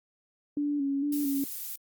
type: tone with vibrato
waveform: sine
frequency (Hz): 284.1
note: C#4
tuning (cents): +43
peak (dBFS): -26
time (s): 0.57-1.44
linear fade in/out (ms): 2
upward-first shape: square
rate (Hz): 2.2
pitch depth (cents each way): 41
type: noise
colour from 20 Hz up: violet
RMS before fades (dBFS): -37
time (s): 1.12-1.76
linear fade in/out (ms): 5
effects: Opus 32 kbps